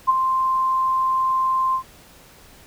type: tone with ADSR envelope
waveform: sine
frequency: 1046.5 Hz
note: C6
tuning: in tune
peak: -10 dBFS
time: 0.07-1.83 s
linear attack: 24 ms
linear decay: 22 ms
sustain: -7 dB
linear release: 87 ms
effects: pink hiss -48 dBFS RMS until 2.66 s